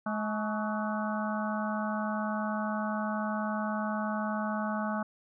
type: harmonic tone with a mistuned harmonic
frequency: 213 Hz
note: G#3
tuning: 44 cents sharp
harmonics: 1 / 3 / 4 / 5 / 6 / 7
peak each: -32 / -37 / -38 / -39 / -40 / -40 dBFS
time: 0.06-5.03 s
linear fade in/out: 5 ms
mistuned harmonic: 5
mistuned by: +83 cents
effects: none